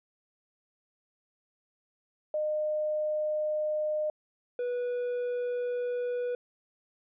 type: tone pair in turn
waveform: sine / triangle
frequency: 610 / 489.5 Hz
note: D#5 / B4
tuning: -34 / -15 cents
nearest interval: major third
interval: 381 cents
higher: first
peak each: -27 dBFS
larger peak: neither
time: 2.34-4.1 / 4.59-6.35 s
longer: neither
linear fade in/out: 2 ms
effects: resampled to 8000 Hz